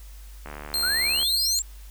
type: click train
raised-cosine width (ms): 0.5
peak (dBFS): -22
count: 58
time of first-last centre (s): 0.46-1.229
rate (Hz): 74.1
type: tone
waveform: sawtooth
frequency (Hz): 4186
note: C8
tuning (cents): 0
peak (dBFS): -20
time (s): 0.74-1.59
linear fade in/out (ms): 0
type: exponential sweep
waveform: sine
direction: up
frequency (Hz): 1373 to 7650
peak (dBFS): -25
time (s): 0.83-1.62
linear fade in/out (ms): 2
effects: added 50 Hz sine -40 dBFS peak until 1.9 s + white hiss -53 dBFS RMS until 1.9 s